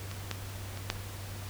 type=clicks; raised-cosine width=0.2 ms; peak=-23 / -15 / -25 / -11 dBFS; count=4; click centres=0.114 / 0.313 / 0.774 / 0.901 s; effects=added 97 Hz sine -40 dBFS peak until 1.49 s + pink hiss -45 dBFS RMS until 1.49 s